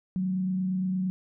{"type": "tone with frequency modulation", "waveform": "sine", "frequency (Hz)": 186.1, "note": "F#3", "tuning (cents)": 10, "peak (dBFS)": -25, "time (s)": [0.16, 1.1], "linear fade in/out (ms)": 0, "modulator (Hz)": 28.6, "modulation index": 0.26, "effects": []}